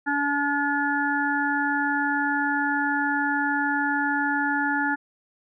harmonic tone, 286.6 Hz, D4, 42 cents flat, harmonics 1 / 3 / 5 / 6, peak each -27 / -27 / -27 / -27 dBFS, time 0.06-4.96 s, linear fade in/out 20 ms, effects none

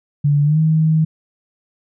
sine tone with pitch glide, 144.9 to 158.01 Hz, D3 to D#3, -23 to +27 cents, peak -11 dBFS, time 0.24-1.05 s, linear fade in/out 10 ms, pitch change +150 cents, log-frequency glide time 0.43-0.59 s, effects none

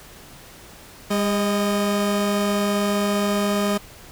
30% pulse tone pair together, 202.5 / 622.3 Hz, G#3 / D#5, -43 / 0 cents, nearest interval octave + perfect fifth, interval 1943 cents, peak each -18 / -22 dBFS, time 1.1-3.78 s, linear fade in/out 10 ms, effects pink hiss -44 dBFS RMS until 4.11 s

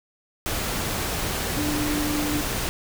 sine tone in noise, 297.5 Hz, D4, 22 cents sharp, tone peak -25 dBFS, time 1.57-2.41 s, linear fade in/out 0 ms, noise pink, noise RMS -27 dBFS, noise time 0.46-2.69 s, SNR -1 dB, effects none

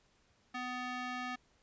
square tone with band-pass filter, 250 Hz, B3, 21 cents sharp, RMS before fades -40 dBFS, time 0.54-1.36 s, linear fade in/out 10 ms, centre 1700 Hz, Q 0.88, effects pink hiss -71 dBFS RMS until 1.62 s + resampled to 16000 Hz

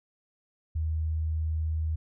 sine tone, 79.1 Hz, D#2, 29 cents sharp, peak -26 dBFS, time 0.75-1.96 s, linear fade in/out 10 ms, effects none

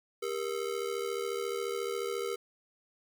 square ring-modulated tone, 435 Hz, A4, 20 cents flat, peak -30 dBFS, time 0.22-2.36 s, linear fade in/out 10 ms, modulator 37.1 Hz, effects 10-bit

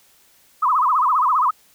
sine tone with vibrato, 1119 Hz, C#6, 16 cents sharp, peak -14 dBFS, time 0.62-1.51 s, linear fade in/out 10 ms, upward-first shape sine, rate 15 Hz, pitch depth 240 cents each way, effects white hiss -55 dBFS RMS until 1.74 s

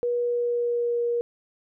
sine tone with pitch glide, 482.4 to 474.7 Hz, B4 to A#4, -41 to +31 cents, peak -22 dBFS, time 0.03-1.21 s, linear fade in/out 0 ms, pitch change -28 cents, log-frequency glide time 0.18-1.01 s, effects none

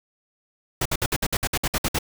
pink noise bursts, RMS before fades -23 dBFS, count 12, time 0.81-1.988 s, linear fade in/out 5 ms, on 45 ms, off 58 ms, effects none

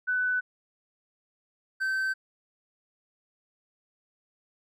sine / triangle tone pair in turn, 1498 / 1544.6 Hz, F#6 / G6, +21 / -26 cents, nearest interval minor second, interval 53 cents, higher second, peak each -24 dBFS, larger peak neither, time 0.07-0.41 / 1.8-2.14 s, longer neither, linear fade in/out 20 ms, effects none

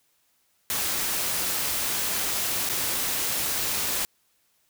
white noise with dropouts, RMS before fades -27 dBFS, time 0.7-4.05 s, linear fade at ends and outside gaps 0 ms, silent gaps 2.69-2.697 s, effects white hiss -68 dBFS RMS until 4.69 s

